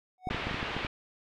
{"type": "tone with exponential growth", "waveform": "triangle", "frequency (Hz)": 740, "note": "F#5", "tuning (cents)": 0, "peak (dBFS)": -27, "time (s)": [0.18, 0.29], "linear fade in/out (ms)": 1, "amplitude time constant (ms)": 22}
{"type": "clicks", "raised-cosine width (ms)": 3, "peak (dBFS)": -22, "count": 9, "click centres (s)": [0.272, 0.31, 0.346, 0.47, 0.512, 0.544, 0.629, 0.766, 0.849]}
{"type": "low-pass noise", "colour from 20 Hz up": "white", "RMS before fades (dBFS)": -36, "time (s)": [0.3, 0.87], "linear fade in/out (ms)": 5, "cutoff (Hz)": 3000, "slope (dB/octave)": 24}
{"effects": []}